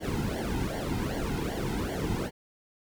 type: noise with flanger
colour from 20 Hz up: brown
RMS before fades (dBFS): -31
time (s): 0-2.31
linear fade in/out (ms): 50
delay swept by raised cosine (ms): 0.78 to 1.78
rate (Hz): 2.6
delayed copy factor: -0.9
effects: none